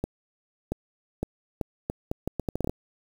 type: accelerating click train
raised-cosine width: 2 ms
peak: -14 dBFS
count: 14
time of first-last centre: 0.04-2.695 s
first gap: 680 ms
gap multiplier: 0.75
effects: 7-bit